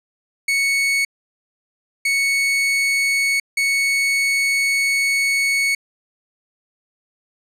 40% pulse tone bursts at uneven times, 2217 Hz, C#7, in tune, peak -15 dBFS, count 3, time 0.48-1.05 / 2.05-3.4 / 3.57-5.75 s, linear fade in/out 5 ms, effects low-pass 11000 Hz 12 dB/octave

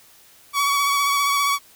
sawtooth tone with vibrato, 1130 Hz, C#6, 33 cents sharp, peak -14 dBFS, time 0.53-1.59 s, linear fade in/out 50 ms, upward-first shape triangle, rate 15 Hz, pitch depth 29 cents each way, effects white hiss -51 dBFS RMS until 1.75 s

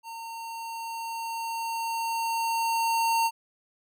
square tone with level ramp, 914 Hz, A#5, 34 cents flat, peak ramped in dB -38 to -22 dBFS, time 0.03-3.31 s, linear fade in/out 50 ms, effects none

